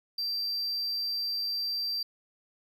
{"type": "tone", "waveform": "triangle", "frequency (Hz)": 4699, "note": "D8", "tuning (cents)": 0, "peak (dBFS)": -28, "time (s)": [0.18, 2.03], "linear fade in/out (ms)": 5, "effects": []}